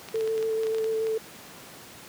clicks, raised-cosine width 0.2 ms, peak -22 dBFS, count 12, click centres 0.087 / 0.157 / 0.209 / 0.276 / 0.379 / 0.427 / 0.634 / 0.669 / 0.747 / 0.784 / 0.843 / 1.069 s
sine tone with vibrato, 443.1 Hz, A4, 12 cents sharp, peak -24 dBFS, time 0.14-1.18 s, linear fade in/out 5 ms, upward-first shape square, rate 6.9 Hz, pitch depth 10 cents each way
effects pink hiss -45 dBFS RMS until 2.08 s + high-pass 150 Hz 12 dB/octave

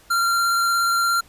square tone with vibrato, 1379 Hz, F6, 22 cents flat, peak -18 dBFS, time 0.1-1.21 s, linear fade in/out 10 ms, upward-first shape triangle, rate 17 Hz, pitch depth 12 cents each way, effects pink hiss -52 dBFS RMS until 1.28 s + resampled to 32000 Hz

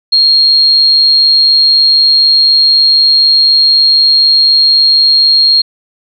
sine tone, 4249 Hz, C8, 26 cents sharp, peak -4 dBFS, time 0.12-5.62 s, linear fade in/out 10 ms, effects none

